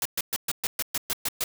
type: noise bursts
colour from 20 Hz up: white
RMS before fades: -27 dBFS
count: 10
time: 0.02-1.44 s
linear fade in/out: 2 ms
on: 34 ms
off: 120 ms
effects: none